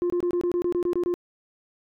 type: tone bursts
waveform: sine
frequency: 351.7 Hz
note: F4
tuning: 12 cents sharp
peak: -19 dBFS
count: 11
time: 0.02-1.14 s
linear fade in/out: 0 ms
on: 80 ms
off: 24 ms
effects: tanh soft clip ceiling -20 dBFS